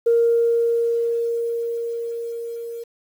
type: tone with level ramp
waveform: sine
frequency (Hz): 466.2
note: A#4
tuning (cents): 0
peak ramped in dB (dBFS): -12 to -29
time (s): 0.06-2.84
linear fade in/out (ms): 10
effects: tanh soft clip ceiling -8 dBFS + 8-bit